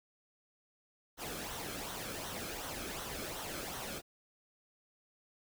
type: noise with flanger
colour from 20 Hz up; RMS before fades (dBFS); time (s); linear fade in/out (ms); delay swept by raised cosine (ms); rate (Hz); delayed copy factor
pink; -42; 1.17-4.02; 50; 0.41 to 1.09; 2.7; -0.55
effects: none